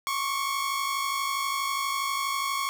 sawtooth tone pair together, 1091.7 / 1144 Hz, C#6 / D6, -27 / -46 cents, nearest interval minor second, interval 81 cents, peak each -24 / -29 dBFS, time 0.07-2.69 s, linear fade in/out 0 ms, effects none

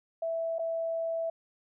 sine tone with dropouts, 659 Hz, E5, 1 cent flat, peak -29 dBFS, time 0.22-1.3 s, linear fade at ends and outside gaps 5 ms, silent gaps 0.585-0.592 s, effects none

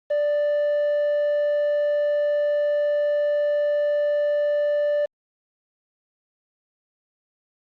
triangle tone with quantisation, 587.3 Hz, D5, in tune, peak -17 dBFS, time 0.1-5.06 s, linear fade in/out 10 ms, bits 7, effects low-pass 3000 Hz 12 dB/octave + Opus 48 kbps

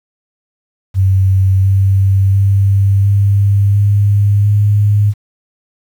sine tone with pitch steps, 95.6 / 97.1 / 98.63 / 100.18 / 101.75 / 103.35 Hz, G2 / G2 / G2 / G2 / G#2 / G#2, -43 / -16 / +11 / +38 / -35 / -8 cents, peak -7 dBFS, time 0.94-5.14 s, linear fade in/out 50 ms, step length 700 ms, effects 7-bit

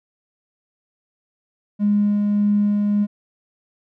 triangle tone with tremolo, 206.1 Hz, G#3, 13 cents flat, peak -10 dBFS, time 1.79-3.07 s, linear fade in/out 50 ms, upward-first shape sine, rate 1.7 Hz, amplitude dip 35%, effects tanh soft clip ceiling -12 dBFS

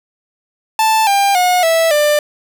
45% pulse tone with pitch steps, 880 / 797.7 / 723.1 / 655.5 / 594.2 Hz, A5 / G5 / F#5 / E5 / D5, 0 / +30 / -40 / -10 / +20 cents, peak -10 dBFS, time 0.79-2.19 s, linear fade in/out 2 ms, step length 280 ms, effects none

